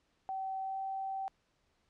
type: tone with pitch glide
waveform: sine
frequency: 767 to 772.8 Hz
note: G5 to G5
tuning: -38 to -25 cents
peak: -35 dBFS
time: 0.29-1.28 s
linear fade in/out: 0 ms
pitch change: +13 cents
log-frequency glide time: 0.6-0.78 s
effects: pink hiss -75 dBFS RMS until 1.89 s + low-pass 6000 Hz 12 dB/octave